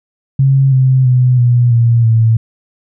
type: tone with pitch steps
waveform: sine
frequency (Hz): 135.5 / 130.66 / 125.99 / 121.49 / 117.14 / 112.96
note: C#3 / C3 / B2 / B2 / A#2 / A2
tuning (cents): -39 / -2 / +35 / -28 / +9 / +46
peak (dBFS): -6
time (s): 0.39-2.37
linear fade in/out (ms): 5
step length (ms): 330
effects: none